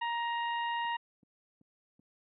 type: harmonic tone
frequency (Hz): 939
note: A#5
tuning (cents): +12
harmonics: 1 / 2 / 3 / 4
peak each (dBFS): -32 / -38 / -42 / -52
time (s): 0.01-0.97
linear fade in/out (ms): 10
type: click train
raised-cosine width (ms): 5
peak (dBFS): -36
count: 4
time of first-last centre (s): 0.85-1.995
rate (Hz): 2.62
effects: high-pass 400 Hz 12 dB/octave